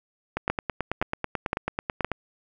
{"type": "two click trains", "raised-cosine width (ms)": 0.5, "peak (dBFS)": [-9, -11], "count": [4, 17], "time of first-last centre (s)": [[0.5, 2.046], [0.37, 2.117]], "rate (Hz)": [1.94, 9.16], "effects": []}